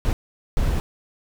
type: noise bursts at uneven times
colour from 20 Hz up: brown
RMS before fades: -20 dBFS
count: 2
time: 0.05-0.13 / 0.57-0.8 s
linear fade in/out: 0 ms
effects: none